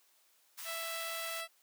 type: high-pass noise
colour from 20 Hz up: white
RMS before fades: -45 dBFS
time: 0.57-1.42 s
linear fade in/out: 20 ms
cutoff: 860 Hz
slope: 48 dB/octave
type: tone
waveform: 10% pulse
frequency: 661 Hz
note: E5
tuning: 5 cents sharp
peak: -30 dBFS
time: 0.64-1.48 s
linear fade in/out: 50 ms
effects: white hiss -69 dBFS RMS until 1.62 s + high-pass 400 Hz 12 dB/octave